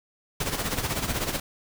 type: noise with tremolo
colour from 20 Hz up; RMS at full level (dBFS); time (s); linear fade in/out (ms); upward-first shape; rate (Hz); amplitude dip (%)
pink; -26; 0.4-1.4; 5; sine; 16; 65
effects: none